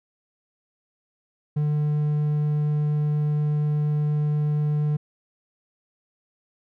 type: tone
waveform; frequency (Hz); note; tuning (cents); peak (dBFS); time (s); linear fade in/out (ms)
triangle; 149.3; D3; +29; -18; 1.56-4.97; 10
effects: none